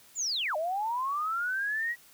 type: linear two-way sweep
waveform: sine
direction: down then up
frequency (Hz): 7380 to 597 to 1937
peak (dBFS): -28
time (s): 0.15-1.96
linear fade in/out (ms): 50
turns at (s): 0.56
effects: white hiss -57 dBFS RMS until 2.13 s